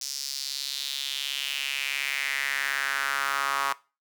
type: tone with high-pass filter sweep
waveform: sawtooth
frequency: 138.59 Hz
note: C#3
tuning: in tune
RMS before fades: -30 dBFS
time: 0.01-3.73 s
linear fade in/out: 5 ms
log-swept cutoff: 5500 to 1100 Hz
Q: 3.5
effects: noise-tail reverb RT60 0.3 s tail -20 dB re dry